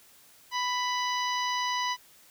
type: harmonic tone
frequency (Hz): 991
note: B5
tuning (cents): +6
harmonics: 1 / 2 / 3 / 4 / 5 / 6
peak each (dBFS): -29 / -34 / -36 / -39 / -39 / -41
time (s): 0.51-1.97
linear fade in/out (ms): 50
effects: white hiss -57 dBFS RMS until 2.3 s

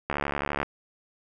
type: click train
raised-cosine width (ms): 0.5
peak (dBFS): -12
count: 39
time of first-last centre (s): 0.1-0.63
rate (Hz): 71.7
effects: none

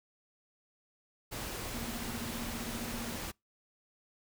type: noise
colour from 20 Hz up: pink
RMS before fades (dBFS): -40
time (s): 1.31-3.32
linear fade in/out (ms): 20
type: tone with tremolo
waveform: sine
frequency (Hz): 233.1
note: A#3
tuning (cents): 0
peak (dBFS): -37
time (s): 1.74-3.16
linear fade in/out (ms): 5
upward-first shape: sine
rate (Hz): 15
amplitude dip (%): 90
effects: noise-tail reverb RT60 0.2 s tail -26 dB re dry

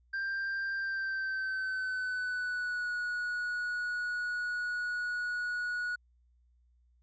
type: tone with pitch glide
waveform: triangle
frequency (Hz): 1583 to 1460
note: G6 to F#6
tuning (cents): +17 to -24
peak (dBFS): -30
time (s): 0.13-5.96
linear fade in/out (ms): 10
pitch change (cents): -141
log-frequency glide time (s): 0.76-2.93
effects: added 60 Hz sine -64 dBFS peak until 7.02 s + resampled to 16000 Hz

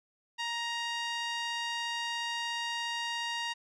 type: tone with low-pass filter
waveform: 5% pulse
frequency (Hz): 937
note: A#5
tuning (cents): +9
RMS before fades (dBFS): -35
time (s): 0.38-3.54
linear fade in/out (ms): 20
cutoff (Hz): 3300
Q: 0.83
effects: none

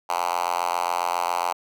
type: tone with high-pass filter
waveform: 5% pulse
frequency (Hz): 87.31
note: F2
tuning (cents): 0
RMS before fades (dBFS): -25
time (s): 0.09-1.53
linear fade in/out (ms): 10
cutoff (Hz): 860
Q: 3.1
effects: none

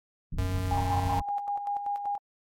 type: low-pass noise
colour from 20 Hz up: pink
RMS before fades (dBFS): -34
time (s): 0.32-1.22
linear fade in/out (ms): 5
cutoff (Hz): 190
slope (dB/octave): 24
type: tone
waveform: square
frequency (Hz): 92.5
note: F#2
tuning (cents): 0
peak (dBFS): -29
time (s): 0.38-1.2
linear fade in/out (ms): 5
type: tone with tremolo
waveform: sine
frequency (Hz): 813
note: G#5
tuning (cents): -37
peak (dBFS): -27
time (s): 0.71-2.18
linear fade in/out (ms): 2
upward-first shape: square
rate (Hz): 5.2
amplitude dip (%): 50
effects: AAC 48 kbps

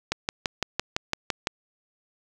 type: click train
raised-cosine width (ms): 0.2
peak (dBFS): -7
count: 9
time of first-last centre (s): 0.12-1.471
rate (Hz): 5.92
effects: none

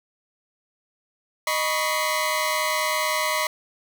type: tone cluster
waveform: sawtooth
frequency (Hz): 618 / 979 / 1113 / 2048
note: D#5 / B5 / C#6 / C7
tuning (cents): -12 / -15 / +7 / -38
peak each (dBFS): -24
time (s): 1.47-3.47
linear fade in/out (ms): 2
effects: none

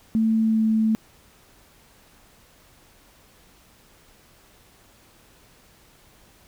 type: tone with pitch glide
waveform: sine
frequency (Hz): 222.1 to 219.9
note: A3 to A3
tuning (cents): +16 to -1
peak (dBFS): -17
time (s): 0.15-0.95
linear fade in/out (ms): 0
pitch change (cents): -17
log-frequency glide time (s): 0.4-0.64
effects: pink hiss -55 dBFS RMS until 6.47 s

